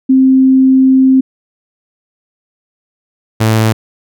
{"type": "tone pair in turn", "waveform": ["sine", "sawtooth"], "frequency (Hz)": [263, 110.58], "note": ["C4", "A2"], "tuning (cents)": [9, 9], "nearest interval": "octave + minor third", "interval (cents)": 1500, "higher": "first", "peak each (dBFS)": -4, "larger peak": "neither", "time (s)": [[0.09, 1.21], [3.4, 3.73]], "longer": "first", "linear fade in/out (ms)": 10, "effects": []}